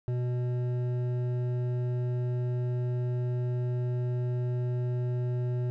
triangle tone with hard clipping, 123.47 Hz, B2, in tune, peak -29 dBFS, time 0.08-5.7 s, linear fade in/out 0 ms, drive 13 dB, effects none

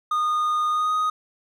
triangle tone with pitch glide, 1227 to 1247.7 Hz, D#6 to D#6, -25 to +4 cents, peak -18 dBFS, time 0.11-1.1 s, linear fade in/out 5 ms, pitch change +29 cents, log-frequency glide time 0.7-0.93 s, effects none

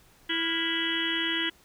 harmonic tone with a mistuned harmonic, 329.6 Hz, E4, in tune, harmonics 1 / 3 / 4 / 5 / 6 / 7 / 8 / 9 / 10, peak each -33 / -42 / -40 / -34 / -32 / -44 / -42 / -32 / -32 dBFS, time 0.29-1.5 s, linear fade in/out 10 ms, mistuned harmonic 4, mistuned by +110 cents, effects pink hiss -59 dBFS RMS until 1.64 s

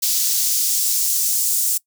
white noise with high-pass filter sweep, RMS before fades -19 dBFS, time 0.02-1.78 s, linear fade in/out 10 ms, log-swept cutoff 4800 to 7300 Hz, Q 1.3, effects noise-tail reverb RT60 0.1 s tail -22 dB re dry

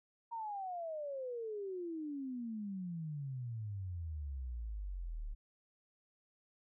sine exponential sweep, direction down, 943 to 35.19 Hz, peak -39 dBFS, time 0.31-5.35 s, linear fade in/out 20 ms, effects none

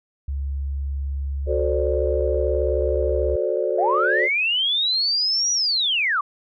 sine tone, 69.3 Hz, C#2, in tune, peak -23 dBFS, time 0.28-3.36 s, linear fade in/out 5 ms
sine chord, D dominant seventh, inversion first, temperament just, 367.1 / 440.5 / 528.6 / 587.3 Hz, F#4 / A4 / C5 / D5, -14 / +2 / +18 / 0 cents, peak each -25 dBFS, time 1.46-4.29 s, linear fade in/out 50 ms
sine linear two-way sweep, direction up then down, 630 to 5850 to 1094 Hz, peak -18 dBFS, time 3.78-6.21 s, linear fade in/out 5 ms, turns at 5.52 s
effects tanh soft clip ceiling -5 dBFS

